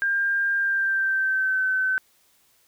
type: tone with pitch glide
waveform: sine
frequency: 1600 to 1526 Hz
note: G6 to G6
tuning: +35 to -47 cents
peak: -20 dBFS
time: 0.02-1.98 s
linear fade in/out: 0 ms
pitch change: -82 cents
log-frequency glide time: 0.56-1.64 s
effects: white hiss -62 dBFS RMS until 2.67 s